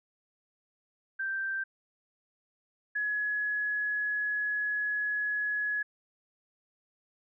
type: tone pair in turn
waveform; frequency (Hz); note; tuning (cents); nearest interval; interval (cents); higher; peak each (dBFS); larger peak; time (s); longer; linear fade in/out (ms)
sine; 1568 / 1687.5; G6 / G#6; 0 / +27; minor second; 127; second; -30 / -28; second; 1.19-1.64 / 2.95-5.83; second; 10
effects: none